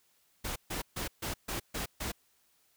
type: noise bursts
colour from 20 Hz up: pink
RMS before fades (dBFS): -36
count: 7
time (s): 0.44-2.12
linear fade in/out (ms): 10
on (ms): 120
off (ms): 140
effects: white hiss -70 dBFS RMS until 2.76 s